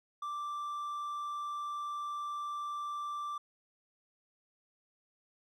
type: tone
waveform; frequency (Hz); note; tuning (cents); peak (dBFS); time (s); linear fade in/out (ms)
triangle; 1174.7; D6; 0; -34; 0.22-3.38; 5
effects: none